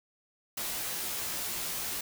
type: noise with comb filter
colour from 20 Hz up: white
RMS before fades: -35 dBFS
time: 0.57-2.01 s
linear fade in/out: 5 ms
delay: 15 ms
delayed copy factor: -0.85
effects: none